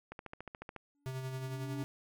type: click train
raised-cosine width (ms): 0.5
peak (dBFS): -29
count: 10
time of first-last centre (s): 0.12-0.763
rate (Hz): 14
type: tone with exponential growth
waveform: triangle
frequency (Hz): 285.7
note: D4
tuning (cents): -48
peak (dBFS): -35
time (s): 0.95-1.83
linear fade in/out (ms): 0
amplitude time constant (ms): 190
type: tone with tremolo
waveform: square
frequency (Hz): 130.81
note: C3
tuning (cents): 0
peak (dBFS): -37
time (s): 1.06-1.84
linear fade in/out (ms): 0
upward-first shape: sine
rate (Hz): 11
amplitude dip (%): 40
effects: none